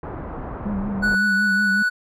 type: low-pass noise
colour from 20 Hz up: pink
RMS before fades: -31 dBFS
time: 0.03-1.15 s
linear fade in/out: 2 ms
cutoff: 1300 Hz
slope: 24 dB/octave
type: tone with vibrato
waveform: sine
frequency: 200.4 Hz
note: G3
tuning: 38 cents sharp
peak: -23 dBFS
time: 0.65-1.83 s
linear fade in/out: 10 ms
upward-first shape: triangle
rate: 5.4 Hz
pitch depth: 69 cents each way
type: tone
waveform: triangle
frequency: 1478 Hz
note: F#6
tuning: 2 cents flat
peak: -15 dBFS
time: 1.02-1.9 s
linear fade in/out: 20 ms
effects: none